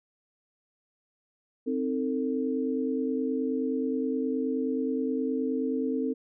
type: chord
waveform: sine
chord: A diminished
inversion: first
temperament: equal with one note detuned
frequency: 261.6 / 311.1 / 448.7 Hz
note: C4 / Eb4 / A4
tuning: 0 / 0 / +34 cents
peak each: -28 / -34 / -31 dBFS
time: 1.66-6.14 s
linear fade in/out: 20 ms
effects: none